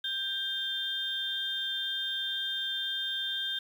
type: tone cluster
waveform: sine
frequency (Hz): 1579 / 3192 / 3599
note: G6 / G7 / A7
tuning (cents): +12 / +31 / +38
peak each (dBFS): -38 / -35 / -33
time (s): 0.04-3.59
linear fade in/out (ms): 5
effects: 9-bit